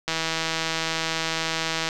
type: click train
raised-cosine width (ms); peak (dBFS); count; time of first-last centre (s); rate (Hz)
0.2; -8; 294; 0.08-1.889; 162
effects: none